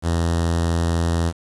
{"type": "tone with notch filter", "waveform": "sawtooth", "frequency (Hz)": 84, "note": "E2", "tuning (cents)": 33, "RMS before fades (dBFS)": -20, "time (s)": [0.02, 1.33], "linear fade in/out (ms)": 50, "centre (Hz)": 2300, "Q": 1.8, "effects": ["resampled to 24000 Hz", "7-bit"]}